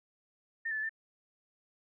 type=tone with pitch steps; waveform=sine; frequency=1817 / 1746 / 1733 / 1784 Hz; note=A#6 / A6 / A6 / A6; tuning=-45 / -14 / -27 / +23 cents; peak=-32 dBFS; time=0.65-0.894 s; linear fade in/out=10 ms; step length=61 ms; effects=none